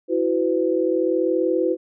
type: chord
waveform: sine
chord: E suspended second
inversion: none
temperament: equal with one note detuned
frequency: 329.6 / 370 / 504.3 Hz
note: E4 / F#4 / B4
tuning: 0 / 0 / +36 cents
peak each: -22 dBFS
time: 0.08-1.77 s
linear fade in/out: 50 ms
effects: none